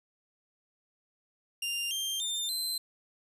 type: tone with pitch steps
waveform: sawtooth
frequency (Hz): 2794 / 3173 / 3603 / 4091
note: F7 / G7 / A7 / C8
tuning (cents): 0 / +20 / +40 / -40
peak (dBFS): -28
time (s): 1.62-2.78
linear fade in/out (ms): 5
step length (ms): 290
effects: resampled to 32000 Hz + 11-bit